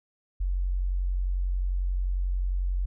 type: tone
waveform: sine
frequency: 45.61 Hz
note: F#1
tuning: 24 cents flat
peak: -24 dBFS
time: 0.4-2.86 s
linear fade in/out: 10 ms
effects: none